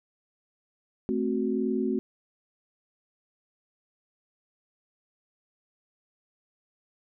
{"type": "chord", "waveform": "sine", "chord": "F# diminished", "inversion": "first", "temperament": "equal", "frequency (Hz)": [220, 261.6, 370], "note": ["A3", "C4", "F#4"], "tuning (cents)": [0, 0, 0], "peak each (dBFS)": -29, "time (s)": [1.09, 1.99], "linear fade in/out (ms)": 0, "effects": []}